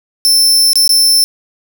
sawtooth tone with dropouts, 5330 Hz, E8, 18 cents sharp, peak -4 dBFS, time 0.25-1.24 s, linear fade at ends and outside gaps 0 ms, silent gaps 0.732-0.756 / 0.877-0.893 s, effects none

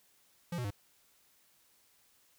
square tone with pitch steps, 172.8 / 123.2 / 101.1 Hz, F3 / B2 / G#2, -18 / -4 / -46 cents, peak -35 dBFS, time 0.52-0.706 s, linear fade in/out 5 ms, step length 62 ms, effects white hiss -68 dBFS RMS until 2.38 s

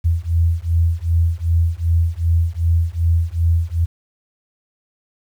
sine beating tone pair, 82.4 / 85 Hz, E2 / F2, 0 / -46 cents, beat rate 2.6 Hz, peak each -17 dBFS, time 0.04-3.86 s, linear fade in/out 20 ms, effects 8-bit

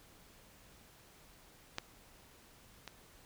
clicks, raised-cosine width 0.2 ms, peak -19 / -27 dBFS, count 2, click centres 1.784 / 2.877 s, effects pink hiss -61 dBFS RMS until 3.25 s

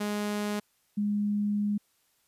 sawtooth / sine tone pair in turn, 207.7 / 206.4 Hz, G#3 / G#3, 0 / -10 cents, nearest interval unison, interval 10 cents, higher first, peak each -25 dBFS, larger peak neither, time 0-0.6 / 0.97-1.78 s, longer second, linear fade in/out 10 ms, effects white hiss -70 dBFS RMS until 2.27 s + resampled to 32000 Hz

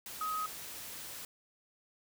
sine tone in noise, 1262 Hz, D#6, 24 cents sharp, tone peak -33 dBFS, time 0.21-0.46 s, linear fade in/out 2 ms, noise white, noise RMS -45 dBFS, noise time 0.06-1.25 s, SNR +9 dB, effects none

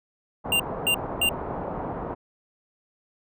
white low-pass noise, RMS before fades -32 dBFS, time 0.44-2.15 s, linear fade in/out 20 ms, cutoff 950 Hz, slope 24 dB/octave
square tone bursts, 2788 Hz, F7, 4 cents flat, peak -20 dBFS, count 3, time 0.52-1.291 s, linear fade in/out 2 ms, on 77 ms, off 270 ms
effects none

